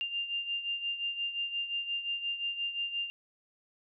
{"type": "beating tone pair", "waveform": "sine", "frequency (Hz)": [2794, 2799.7], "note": ["F7", "F7"], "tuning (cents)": [0, 4], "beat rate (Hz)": 5.7, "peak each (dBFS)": [-33, -39], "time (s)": [0.01, 3.1], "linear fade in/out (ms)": 0, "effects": []}